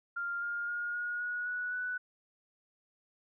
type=tone with pitch steps; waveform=sine; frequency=1396.9 / 1411.5 / 1426.3 / 1441.2 / 1456.2 / 1471.4 / 1486.8 Hz; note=F6 / F6 / F6 / F#6 / F#6 / F#6 / F#6; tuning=0 / +18 / +36 / -46 / -28 / -10 / +8 cents; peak=-33 dBFS; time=0.16-1.98 s; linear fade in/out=10 ms; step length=260 ms; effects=none